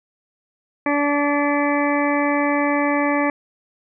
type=harmonic tone; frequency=288.8 Hz; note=D4; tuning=29 cents flat; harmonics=1 / 2 / 3 / 4 / 6 / 7 / 8; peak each=-20 / -23 / -25 / -26 / -28 / -28 / -29 dBFS; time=0.86-3.3 s; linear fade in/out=2 ms; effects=none